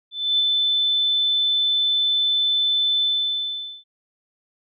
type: tone with ADSR envelope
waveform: sine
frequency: 3520 Hz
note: A7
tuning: in tune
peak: -15 dBFS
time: 0.11-3.84 s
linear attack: 280 ms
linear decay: 22 ms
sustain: -2 dB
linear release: 810 ms
effects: none